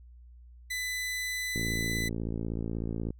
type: tone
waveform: sawtooth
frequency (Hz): 2000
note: B6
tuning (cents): +21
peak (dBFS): -28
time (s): 0.7-2.09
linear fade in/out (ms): 10
type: click train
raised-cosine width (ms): 3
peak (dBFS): -21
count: 88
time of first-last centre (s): 1.56-3.105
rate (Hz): 56.3
effects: added 60 Hz sine -49 dBFS peak until 3.19 s

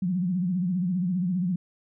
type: tone with vibrato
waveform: sine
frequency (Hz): 180.6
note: F#3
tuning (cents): -42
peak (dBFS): -23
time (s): 0.02-1.56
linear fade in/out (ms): 5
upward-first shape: sine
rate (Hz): 15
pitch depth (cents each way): 110
effects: none

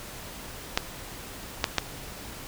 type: clicks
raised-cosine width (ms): 0.2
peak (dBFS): -4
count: 3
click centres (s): 0.775 / 1.642 / 1.783
effects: pink hiss -41 dBFS RMS until 2.47 s

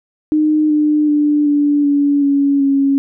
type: tone with pitch steps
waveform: sine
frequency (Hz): 306.2 / 300.9 / 295.8 / 290.7 / 285.7 / 280.8 / 276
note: D#4 / D4 / D4 / D4 / D4 / C#4 / C#4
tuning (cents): -28 / +42 / +13 / -18 / -48 / +22 / -7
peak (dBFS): -10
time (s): 0.32-2.98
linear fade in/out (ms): 0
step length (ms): 380
effects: none

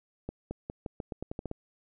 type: accelerating click train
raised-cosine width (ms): 2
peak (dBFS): -22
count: 11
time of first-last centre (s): 0.29-1.514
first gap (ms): 220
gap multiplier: 0.86
effects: none

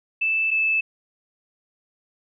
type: tone pair in turn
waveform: sine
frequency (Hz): 2637 / 2623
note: E7 / E7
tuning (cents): 0 / -9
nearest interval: unison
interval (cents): 9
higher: first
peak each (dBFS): -19 / -18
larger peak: second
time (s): 0.21-0.51 / 0.51-0.81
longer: neither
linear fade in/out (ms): 10
effects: none

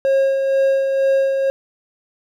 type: tone with tremolo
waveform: triangle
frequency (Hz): 541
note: C#5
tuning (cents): -42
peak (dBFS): -10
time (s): 0.05-1.5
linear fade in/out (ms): 0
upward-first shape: sine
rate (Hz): 2.1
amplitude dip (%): 40
effects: none

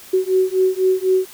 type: beating tone pair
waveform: sine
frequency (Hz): 372.7 / 376.7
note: F#4 / F#4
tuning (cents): +13 / +31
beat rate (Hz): 4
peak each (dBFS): -17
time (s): 0.13-1.26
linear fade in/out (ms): 10
effects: white hiss -41 dBFS RMS until 1.33 s

